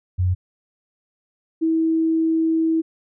sine tone pair in turn, 91.1 / 323.7 Hz, F#2 / E4, -26 / -31 cents, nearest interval octave + minor seventh, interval 2195 cents, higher second, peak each -16 dBFS, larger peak neither, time 0.18-0.35 / 1.61-2.82 s, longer second, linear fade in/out 20 ms, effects none

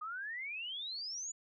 sine exponential sweep, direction up, 1215 to 7040 Hz, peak -39 dBFS, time 0.01-1.32 s, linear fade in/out 10 ms, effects none

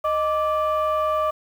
sine tone pair together, 620 / 1170.4 Hz, D#5 / D6, -6 / -6 cents, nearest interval major seventh, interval 1100 cents, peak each -20 dBFS, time 0.04-1.31 s, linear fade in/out 10 ms, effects tanh soft clip ceiling -16 dBFS + 8-bit

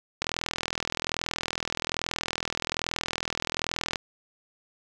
click train, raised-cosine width 0.2 ms, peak -10 dBFS, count 155, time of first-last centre 0.22-3.958 s, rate 41.2 Hz, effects none

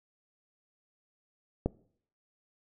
click, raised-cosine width 2 ms, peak -14 dBFS, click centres 1.66 s, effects noise-tail reverb RT60 0.6 s tail -22 dB re dry

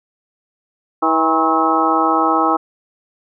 harmonic tone with a mistuned harmonic, 161.6 Hz, E3, 34 cents flat, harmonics 2 / 3 / 4 / 5 / 6 / 7 / 8, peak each -19 / -24 / -24 / -18 / -24 / -19 / -18 dBFS, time 1.02-2.57 s, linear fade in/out 10 ms, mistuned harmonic 7, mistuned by -72 cents, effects none

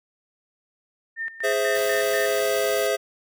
sine tone with tremolo, 1812 Hz, A#6, 50 cents flat, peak -26 dBFS, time 1.16-2.4 s, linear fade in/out 50 ms, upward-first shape square, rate 4.1 Hz, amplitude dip 80%
square chord, Ab augmented, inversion none, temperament equal, 415.3 / 523.3 / 659.3 Hz, Ab4 / C5 / E5, 0 / 0 / 0 cents, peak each -26 dBFS, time 1.43-2.97 s, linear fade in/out 20 ms
white noise, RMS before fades -37 dBFS, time 1.75-2.87 s, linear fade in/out 2 ms
effects none

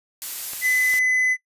blue noise, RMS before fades -29 dBFS, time 0.22-0.99 s, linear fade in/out 0 ms
clicks, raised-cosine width 0.3 ms, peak -20 dBFS, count 2, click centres 0.534 / 0.939 s
triangle tone, 2016 Hz, B6, 35 cents sharp, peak -16 dBFS, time 0.61-1.37 s, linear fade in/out 50 ms
effects noise-tail reverb RT60 0.1 s tail -17 dB re dry + resampled to 32000 Hz

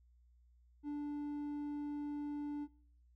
sine tone with hard clipping, 292.3 Hz, D4, 8 cents flat, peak -39 dBFS, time 0.83-2.68 s, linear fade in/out 50 ms, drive 3 dB, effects noise-tail reverb RT60 0.6 s tail -23 dB re dry + added 60 Hz sine -64 dBFS peak until 3.15 s

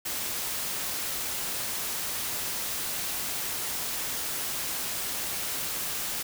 white noise, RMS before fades -32 dBFS, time 0.05-6.23 s, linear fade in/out 10 ms, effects none

